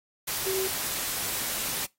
sine tone in noise, 381.8 Hz, G4, 46 cents flat, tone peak -28 dBFS, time 0.46-0.68 s, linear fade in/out 10 ms, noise white, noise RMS -31 dBFS, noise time 0.27-1.86 s, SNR 0 dB, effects noise-tail reverb RT60 0.2 s tail -22 dB re dry + AAC 48 kbps

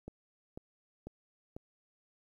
click train, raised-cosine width 2 ms, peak -30 dBFS, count 4, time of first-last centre 0.08-1.565 s, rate 2.02 Hz, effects 11-bit

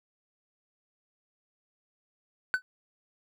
triangle tone with exponential decay, 1508 Hz, F#6, 32 cents sharp, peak -17 dBFS, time 2.54-2.62 s, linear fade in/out 0 ms, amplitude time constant 16 ms, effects none

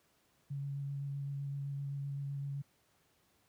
sine tone with vibrato, 140.1 Hz, C#3, 19 cents sharp, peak -36 dBFS, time 0.5-2.62 s, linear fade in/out 10 ms, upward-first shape square, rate 7.8 Hz, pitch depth 10 cents each way, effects pink hiss -72 dBFS RMS until 3.48 s + high-pass 80 Hz 12 dB/octave

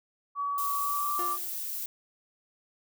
sine tone with pitch glide, 1136 to 1168.6 Hz, C#6 to D6, +42 to -9 cents, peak -28 dBFS, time 0.35-1.38 s, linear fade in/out 50 ms, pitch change +49 cents, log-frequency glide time 0.79-1.11 s
violet noise, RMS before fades -35 dBFS, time 0.58-1.86 s, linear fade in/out 2 ms
30% pulse tone with exponential decay, 351.6 Hz, F4, 12 cents sharp, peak -32 dBFS, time 1.19-1.65 s, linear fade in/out 1 ms, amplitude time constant 100 ms
effects none

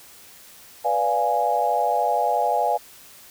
sine chord, B diminished seventh, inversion none, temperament equal, 493.9 / 587.3 / 698.5 / 830.6 Hz, B4 / D5 / F5 / Ab5, 0 / 0 / 0 / 0 cents, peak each -27 / -26 / -23 / -22 dBFS, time 0.84-2.78 s, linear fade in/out 20 ms, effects white hiss -47 dBFS RMS until 3.3 s

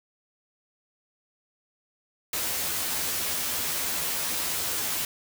white noise with comb filter, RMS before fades -29 dBFS, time 2.33-5.05 s, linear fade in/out 2 ms, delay 12 ms, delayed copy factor +0.7, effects none

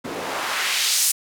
white noise with band-pass filter sweep, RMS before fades -23 dBFS, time 0.04-1.12 s, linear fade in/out 10 ms, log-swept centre 280 to 8900 Hz, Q 1, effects none

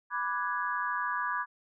sine chord, G# half-diminished seventh, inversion first, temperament equal, 987.8 / 1174.7 / 1480 / 1661.2 Hz, B5 / D6 / F#6 / G#6, 0 / 0 / 0 / 0 cents, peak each -34 / -34 / -39 / -34 dBFS, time 0.1-1.46 s, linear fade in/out 50 ms, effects none

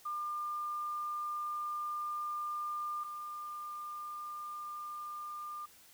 sine tone pair in turn, 1200 / 1200 Hz, D6 / D6, +37 / +37 cents, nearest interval unison, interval 0 cents, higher neither, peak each -35 / -40 dBFS, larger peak first, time 0.05-3.04 / 3.04-5.66 s, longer first, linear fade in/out 10 ms, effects white hiss -60 dBFS RMS until 5.93 s

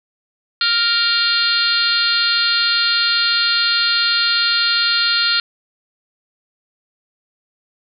harmonic tone with a mistuned harmonic, 466.2 Hz, A#4, in tune, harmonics 3 / 4 / 5 / 6 / 7 / 8 / 9 / 10, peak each -19 / -28 / -29 / -24 / -26 / -24 / -17 / -27 dBFS, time 0.61-5.4 s, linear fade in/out 2 ms, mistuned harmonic 8, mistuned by -47 cents, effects none

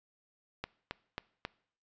click train, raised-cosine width 0.3 ms, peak -20 dBFS, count 4, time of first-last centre 0.64-1.451 s, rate 3.7 Hz, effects noise-tail reverb RT60 0.6 s tail -22 dB re dry + resampled to 16000 Hz

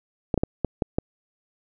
clicks, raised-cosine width 2 ms, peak -8 dBFS, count 6, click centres 0.342 / 0.377 / 0.435 / 0.647 / 0.822 / 0.985 s, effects none

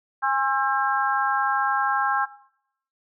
harmonic tone with a mistuned harmonic, 267.6 Hz, C4, 39 cents sharp, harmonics 3 / 4 / 5 / 6, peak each -24 / -25 / -26 / -27 dBFS, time 0.22-2.26 s, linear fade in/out 20 ms, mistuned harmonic 3, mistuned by +37 cents, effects noise-tail reverb RT60 0.7 s tail -18 dB re dry

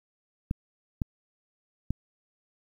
clicks, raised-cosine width 5 ms, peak -15 dBFS, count 3, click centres 0.511 / 1.018 / 1.906 s, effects 9-bit

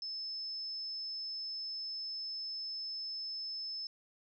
sine tone, 5240 Hz, E8, 11 cents flat, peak -38 dBFS, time 0.02-3.87 s, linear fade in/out 2 ms, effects none

